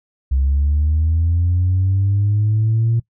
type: linear sweep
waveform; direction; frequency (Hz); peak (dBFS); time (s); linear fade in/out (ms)
sine; up; 65.41 to 116.54; -12; 0.31-3; 10
effects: noise-tail reverb RT60 0.1 s tail -21 dB re dry + tanh soft clip ceiling -10 dBFS